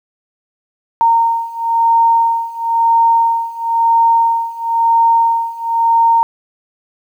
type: beating tone pair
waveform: sine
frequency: 920 / 920.99 Hz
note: A#5 / A#5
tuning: -23 / -21 cents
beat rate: 0.99 Hz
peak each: -14 / -12 dBFS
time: 1.01-6.23 s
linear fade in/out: 0 ms
effects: 8-bit